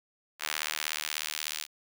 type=tone with high-pass filter sweep; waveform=sawtooth; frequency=76.5 Hz; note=D#2; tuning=29 cents flat; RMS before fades=-35 dBFS; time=0.39-1.67 s; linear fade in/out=50 ms; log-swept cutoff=1700 to 3300 Hz; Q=0.84; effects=none